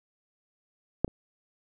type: clicks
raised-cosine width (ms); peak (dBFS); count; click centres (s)
2; -9 / -29; 2; 1.046 / 1.079
effects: none